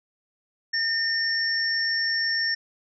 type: tone pair together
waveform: sine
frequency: 1818 / 5448 Hz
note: A#6 / F8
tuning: -44 / -44 cents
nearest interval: octave + perfect fifth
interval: 1900 cents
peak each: -25 dBFS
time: 0.73-2.55 s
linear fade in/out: 10 ms
effects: none